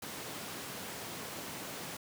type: high-pass noise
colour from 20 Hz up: pink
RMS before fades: -43 dBFS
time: 0.02-1.97 s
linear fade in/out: 5 ms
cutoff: 160 Hz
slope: 12 dB/octave
effects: none